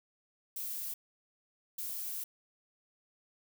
violet noise bursts at uneven times, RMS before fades -39 dBFS, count 2, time 0.56-0.94 / 1.78-2.24 s, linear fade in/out 5 ms, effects none

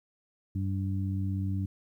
harmonic tone, 96.4 Hz, G2, 28 cents flat, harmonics 1 / 2 / 3, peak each -29 / -35 / -39 dBFS, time 0.55-1.66 s, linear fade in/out 5 ms, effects 11-bit

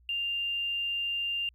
triangle tone, 2794 Hz, F7, in tune, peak -25 dBFS, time 0.09-1.49 s, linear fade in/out 2 ms, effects tanh soft clip ceiling -27 dBFS + added 60 Hz sine -58 dBFS peak until 1.54 s

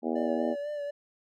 harmonic tone, 80.9 Hz, E2, 32 cents flat, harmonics 3 / 4 / 5 / 6 / 7 / 8 / 9 / 10, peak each -31 / -33 / -35 / -37 / -38 / -39 / -40 / -41 dBFS, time 0.02-0.56 s, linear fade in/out 50 ms
triangle tone with vibrato, 584 Hz, D5, 10 cents flat, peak -30 dBFS, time 0.15-0.91 s, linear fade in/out 10 ms, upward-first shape sine, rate 4 Hz, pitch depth 35 cents each way
effects none

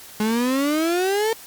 35% pulse exponential sweep, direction up, 210 to 455.8 Hz, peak -17 dBFS, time 0.2-1.33 s, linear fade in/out 2 ms, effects white hiss -42 dBFS RMS until 1.46 s + Opus 48 kbps

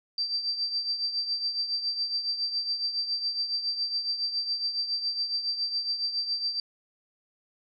sine tone with tremolo, 4683 Hz, D8, 6 cents flat, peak -24 dBFS, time 0.18-6.6 s, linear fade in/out 2 ms, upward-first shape triangle, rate 7.2 Hz, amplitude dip 70%, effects none

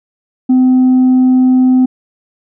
sine tone with tanh clipping, 256 Hz, C4, 38 cents flat, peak -6 dBFS, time 0.49-1.86 s, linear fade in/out 10 ms, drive 1 dB, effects none

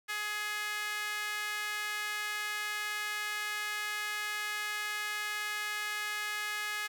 sawtooth tone with high-pass filter, 419.6 Hz, G#4, 18 cents sharp, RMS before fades -36 dBFS, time 0.08-6.88 s, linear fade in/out 20 ms, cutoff 1700 Hz, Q 2.1, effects none

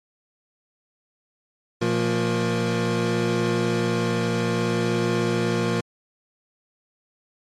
square tone cluster, 118 / 174.6 / 230.6 / 354.6 / 472.1 Hz, A#2 / F3 / A#3 / F4 / A#4, +22 / 0 / -19 / +26 / +22 cents, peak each -28 dBFS, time 1.81-5.81 s, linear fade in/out 10 ms, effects low-pass 7000 Hz 12 dB/octave + MP3 64 kbps

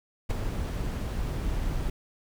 brown noise with ADSR envelope, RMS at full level -22 dBFS, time 0.29-1.9 s, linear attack 18 ms, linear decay 9 ms, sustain -8 dB, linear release 4 ms, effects none

